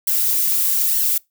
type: noise with flanger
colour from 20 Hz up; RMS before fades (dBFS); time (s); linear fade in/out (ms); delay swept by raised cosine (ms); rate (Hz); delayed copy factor
violet; -18; 0.07-1.18; 5; 0.78 to 5.68; 1.1; -0.65
effects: noise-tail reverb RT60 0.2 s tail -25 dB re dry